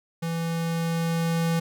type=tone with level ramp; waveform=square; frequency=166.1 Hz; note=E3; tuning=13 cents sharp; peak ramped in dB=-27 to -22 dBFS; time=0.22-1.6 s; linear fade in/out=10 ms; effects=none